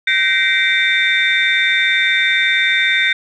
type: tone cluster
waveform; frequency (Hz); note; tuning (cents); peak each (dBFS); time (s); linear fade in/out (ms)
sine; 1543 / 1889 / 2076 / 2314 / 3610; G6 / A#6 / C7 / D7 / A7; -28 / +22 / -14 / -26 / +44; -18; 0.07-3.13; 5
effects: tanh soft clip ceiling -3 dBFS